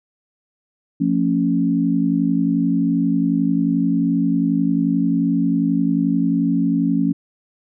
sine chord, F augmented, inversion none, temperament equal with one note detuned, 174.61 / 225.5 / 277.2 Hz, F3 / A3 / C#4, 0 / +43 / 0 cents, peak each -20 / -21 / -18 dBFS, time 1-7.13 s, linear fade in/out 10 ms, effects none

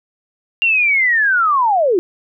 sine linear sweep, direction down, 2794 to 329.6 Hz, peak -11 dBFS, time 0.62-1.99 s, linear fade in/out 0 ms, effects none

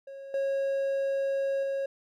triangle tone with level steps, 547 Hz, C#5, 23 cents flat, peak -38 / -24 / -26 dBFS, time 0.07-1.86 s, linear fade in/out 5 ms, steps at 0.34 / 1.63 s, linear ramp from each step 2 ms, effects none

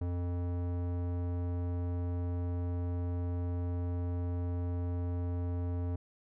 square tone with low-pass filter, 88 Hz, F2, 14 cents sharp, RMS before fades -34 dBFS, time 0.01-5.96 s, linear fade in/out 5 ms, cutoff 700 Hz, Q 0.62, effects none

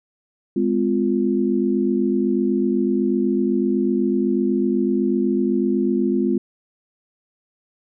sine chord, F minor, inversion first, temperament equal with one note detuned, 207.7 / 255.7 / 349.2 Hz, Ab3 / C4 / F4, 0 / -40 / 0 cents, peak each -21 dBFS, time 0.56-6.38 s, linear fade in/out 5 ms, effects none

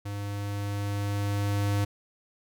square tone with level ramp, 101.5 Hz, G#2, 39 cents flat, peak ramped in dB -33 to -24 dBFS, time 0.05-1.85 s, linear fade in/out 10 ms, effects none

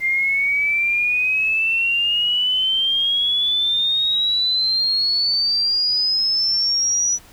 sine exponential sweep, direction up, 2093 to 5920 Hz, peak -16 dBFS, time 0-7.19 s, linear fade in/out 50 ms, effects pink hiss -47 dBFS RMS until 7.32 s

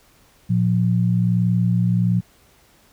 sine tone pair together, 115.95 / 177.3 Hz, A#2 / F3, -9 / +26 cents, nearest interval perfect fifth, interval 735 cents, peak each -18 dBFS, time 0.49-2.21 s, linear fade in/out 20 ms, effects pink hiss -55 dBFS RMS until 2.92 s

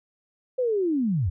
sine linear sweep, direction down, 523.3 to 73.42 Hz, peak -21 dBFS, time 0.58-1.3 s, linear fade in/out 10 ms, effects none

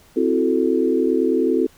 sine chord, F# half-diminished seventh, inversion second, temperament equal, 261.6 / 329.6 / 370 / 440 Hz, C4 / E4 / F#4 / A4, 0 / 0 / 0 / 0 cents, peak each -21 dBFS, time 0.16-1.67 s, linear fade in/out 10 ms, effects pink hiss -52 dBFS RMS until 1.77 s

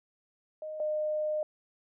sine tone pair in turn, 619 / 610.8 Hz, D#5 / D#5, -9 / -32 cents, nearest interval unison, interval 23 cents, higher first, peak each -36 / -28 dBFS, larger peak second, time 0.62-0.8 / 0.8-1.43 s, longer second, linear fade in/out 2 ms, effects none

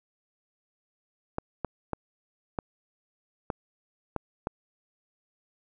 clicks, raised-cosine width 1 ms, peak -15 dBFS, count 7, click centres 1.384 / 1.647 / 1.933 / 2.588 / 3.502 / 4.163 / 4.471 s, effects none

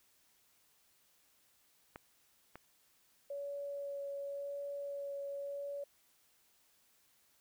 clicks, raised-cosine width 0.5 ms, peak -31 / -33 dBFS, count 2, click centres 1.959 / 2.556 s
sine tone with vibrato, 564 Hz, C#5, 30 cents sharp, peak -39 dBFS, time 3.3-5.84 s, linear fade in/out 5 ms, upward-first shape sine, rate 0.91 Hz, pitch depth 10 cents each way
effects white hiss -71 dBFS RMS until 7.4 s

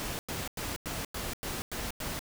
pink noise bursts, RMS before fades -36 dBFS, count 8, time 0-2.192 s, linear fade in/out 0 ms, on 190 ms, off 96 ms, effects none

